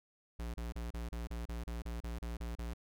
square tone bursts, 58.2 Hz, A#1, 2 cents flat, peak -39 dBFS, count 13, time 0.39-2.736 s, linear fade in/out 5 ms, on 150 ms, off 33 ms, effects none

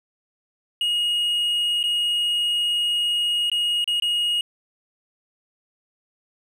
triangle tone with dropouts, 2877 Hz, F#7, 49 cents flat, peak -18 dBFS, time 0.81-4.41 s, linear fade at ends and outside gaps 2 ms, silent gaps 1.83-1.838 / 3.499-3.516 / 3.843-3.876 / 4-4.022 s, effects none

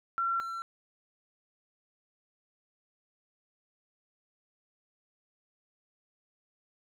sine / triangle tone pair in turn, 1361 / 1352.4 Hz, F6 / E6, -45 / +44 cents, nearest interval unison, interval 11 cents, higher first, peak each -27 / -33 dBFS, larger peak first, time 0.18-0.4 / 0.4-0.62 s, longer neither, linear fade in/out 0 ms, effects none

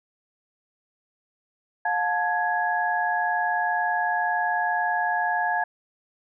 sine tone cluster, 713 / 875 / 1666 Hz, F5 / A5 / G#6, +36 / -10 / +5 cents, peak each -26 dBFS, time 1.85-5.64 s, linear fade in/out 5 ms, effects none

